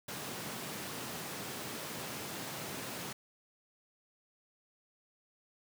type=high-pass noise; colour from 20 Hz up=pink; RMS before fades=-42 dBFS; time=0.08-3.13 s; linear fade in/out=5 ms; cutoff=120 Hz; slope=24 dB/octave; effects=none